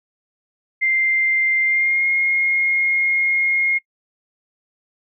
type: tone with pitch glide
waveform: sine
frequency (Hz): 2093 to 2144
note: C7 to C7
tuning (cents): 0 to +42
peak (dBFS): -15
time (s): 0.81-3.79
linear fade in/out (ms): 20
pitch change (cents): +42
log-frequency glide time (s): 1.63-2.06
effects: noise-tail reverb RT60 0.1 s tail -24 dB re dry